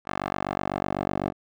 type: tone with band-pass filter sweep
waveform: 10% pulse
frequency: 48 Hz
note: G1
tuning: 36 cents flat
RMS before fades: -29 dBFS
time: 0.05-1.33 s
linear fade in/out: 50 ms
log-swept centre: 1100 to 510 Hz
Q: 1.1
effects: none